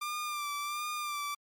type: tone with vibrato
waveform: sawtooth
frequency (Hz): 1187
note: D6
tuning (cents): +18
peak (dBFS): -30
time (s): 0.01-1.35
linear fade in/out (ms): 10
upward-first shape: sine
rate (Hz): 1.4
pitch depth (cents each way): 39
effects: MP3 96 kbps

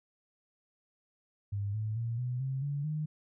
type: tone with pitch steps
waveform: sine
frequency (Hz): 101 / 108.25 / 116.02 / 124.35 / 133.27 / 142.84 / 153.09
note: G#2 / A2 / A#2 / B2 / C3 / D3 / D#3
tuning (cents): -48 / -28 / -8 / +12 / +32 / -48 / -28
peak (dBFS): -31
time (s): 1.52-3.06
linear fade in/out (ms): 10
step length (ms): 220
effects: none

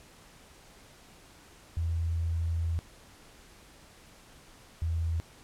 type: tone pair in turn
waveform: sine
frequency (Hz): 83 / 82.28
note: E2 / E2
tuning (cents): +12 / -3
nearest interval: unison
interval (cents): 15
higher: first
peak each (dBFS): -27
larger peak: neither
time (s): 1.77-2.79 / 4.82-5.2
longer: first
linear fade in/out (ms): 0
effects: pink hiss -55 dBFS RMS until 5.43 s + low-pass 11000 Hz 12 dB/octave

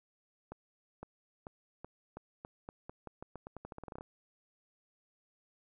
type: accelerating click train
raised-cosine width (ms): 1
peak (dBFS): -30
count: 22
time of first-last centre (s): 0.52-4.009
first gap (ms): 510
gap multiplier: 0.86
effects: none

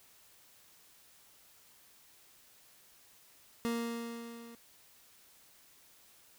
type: tone with level ramp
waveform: 30% pulse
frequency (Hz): 233.1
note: A#3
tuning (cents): 0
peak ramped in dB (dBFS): -28 to -47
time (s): 3.65-4.55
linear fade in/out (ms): 0
effects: white hiss -62 dBFS RMS until 6.38 s

